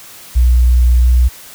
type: tone with pitch glide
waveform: sine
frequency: 61 to 61.6 Hz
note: B1 to B1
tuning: -21 to -4 cents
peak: -6 dBFS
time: 0.35-1.29 s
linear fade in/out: 20 ms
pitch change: +17 cents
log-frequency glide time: 0.99-1.11 s
effects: white hiss -36 dBFS RMS until 1.54 s